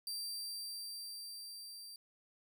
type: tone with level ramp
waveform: sawtooth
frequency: 4699 Hz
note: D8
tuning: in tune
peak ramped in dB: -36 to -46 dBFS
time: 0.07-1.96 s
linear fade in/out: 2 ms
effects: none